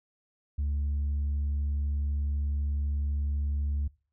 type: tone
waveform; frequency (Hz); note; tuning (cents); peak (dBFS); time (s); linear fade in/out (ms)
sine; 72; D2; -34; -24; 0.58-3.88; 10
effects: noise-tail reverb RT60 0.4 s tail -25 dB re dry + tanh soft clip ceiling -25 dBFS